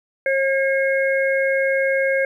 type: harmonic tone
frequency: 540 Hz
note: C#5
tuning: 45 cents flat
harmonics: 1 / 3 / 4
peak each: -18 / -23 / -24 dBFS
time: 0.26-2.25 s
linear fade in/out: 2 ms
effects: 9-bit